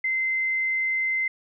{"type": "tone", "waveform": "sine", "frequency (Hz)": 2070, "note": "C7", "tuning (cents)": -19, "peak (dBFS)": -22, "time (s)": [0.04, 1.28], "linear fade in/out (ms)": 5, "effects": []}